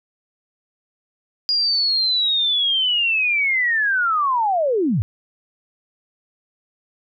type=linear sweep; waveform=sine; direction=down; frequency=4877 to 83.8 Hz; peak=-16 dBFS; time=1.49-5.02 s; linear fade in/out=0 ms; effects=none